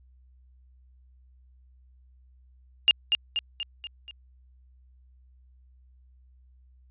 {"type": "tone with echo", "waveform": "sine", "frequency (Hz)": 2820, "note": "F7", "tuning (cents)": 16, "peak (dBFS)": -14, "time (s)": [2.88, 2.91], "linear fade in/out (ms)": 0, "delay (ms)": 240, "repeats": 5, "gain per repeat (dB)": -5, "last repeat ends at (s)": 4.11, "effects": ["added 63 Hz sine -54 dBFS peak until 6.9 s", "resampled to 8000 Hz"]}